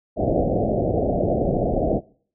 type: low-pass noise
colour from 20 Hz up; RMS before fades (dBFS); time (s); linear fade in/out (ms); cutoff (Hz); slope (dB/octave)
white; -21; 0.16-2.01; 50; 720; 96
effects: noise-tail reverb RT60 0.5 s tail -23 dB re dry